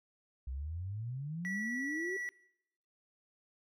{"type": "exponential sweep", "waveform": "sine", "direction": "up", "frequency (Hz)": [61.74, 391.1], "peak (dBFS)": -37, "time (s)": [0.47, 2.17], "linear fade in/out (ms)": 5}
{"type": "tone", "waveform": "triangle", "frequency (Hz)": 1946, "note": "B6", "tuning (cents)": -26, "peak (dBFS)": -35, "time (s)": [1.45, 2.29], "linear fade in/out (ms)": 0}
{"effects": ["noise-tail reverb RT60 0.8 s tail -23 dB re dry"]}